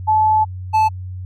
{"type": "tone pair in turn", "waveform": ["sine", "triangle"], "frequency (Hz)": [866, 872], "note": ["A5", "A5"], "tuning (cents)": [-28, -16], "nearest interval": "unison", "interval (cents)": 12, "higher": "second", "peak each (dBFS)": [-11, -9], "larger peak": "second", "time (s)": [[0.07, 0.45], [0.73, 0.89]], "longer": "first", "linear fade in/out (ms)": 20, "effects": ["added 92 Hz sine -26 dBFS peak until 1.25 s"]}